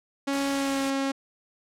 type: tone with pitch glide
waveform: sawtooth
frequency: 277.2 to 272.4 Hz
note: C#4 to C#4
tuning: 0 to -30 cents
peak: -21 dBFS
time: 0.27-1.12 s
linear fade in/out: 10 ms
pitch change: -30 cents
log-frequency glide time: 0.5-0.81 s
type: noise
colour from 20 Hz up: white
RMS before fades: -35 dBFS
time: 0.33-0.9 s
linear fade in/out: 0 ms
effects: low-pass 8000 Hz 12 dB/octave